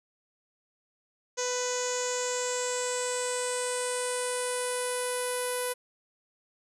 sawtooth tone with low-pass filter sweep, 496.8 Hz, B4, 10 cents sharp, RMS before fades -31 dBFS, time 1.37-5.74 s, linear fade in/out 20 ms, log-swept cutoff 6500 to 11000 Hz, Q 7.8, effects none

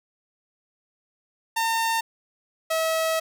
sawtooth tone pair in turn, 908 / 645 Hz, A#5 / E5, -46 / -38 cents, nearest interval tritone, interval 592 cents, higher first, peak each -18 dBFS, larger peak neither, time 1.56-2.01 / 2.7-3.2 s, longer second, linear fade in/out 10 ms, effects none

